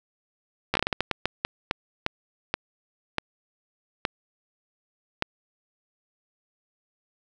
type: slowing click train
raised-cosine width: 0.3 ms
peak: -7 dBFS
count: 17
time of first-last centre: 0.74-5.224 s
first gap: 13 ms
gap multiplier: 1.35
effects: none